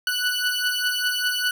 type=beating tone pair; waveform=20% pulse; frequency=1480 / 1485 Hz; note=F#6 / F#6; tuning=0 / +6 cents; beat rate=5 Hz; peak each=-19 / -21 dBFS; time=0.07-1.51 s; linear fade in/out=2 ms; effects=none